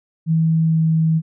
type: tone with pitch glide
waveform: sine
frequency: 161.7 to 160.68 Hz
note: E3 to E3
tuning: -33 to -44 cents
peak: -13 dBFS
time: 0.26-1.22 s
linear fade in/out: 50 ms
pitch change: -11 cents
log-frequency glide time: 0.65-0.79 s
effects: none